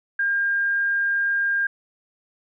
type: tone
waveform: sine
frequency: 1607 Hz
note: G6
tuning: 43 cents sharp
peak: -19 dBFS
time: 0.19-1.67 s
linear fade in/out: 5 ms
effects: none